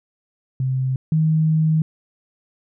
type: tone pair in turn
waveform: sine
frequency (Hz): 130.81 / 157.69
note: C3 / D#3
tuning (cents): 0 / +24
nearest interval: minor third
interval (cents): 324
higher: second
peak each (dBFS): -18 / -14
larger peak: second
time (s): 0.6-0.96 / 1.12-1.82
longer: second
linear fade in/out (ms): 2
effects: none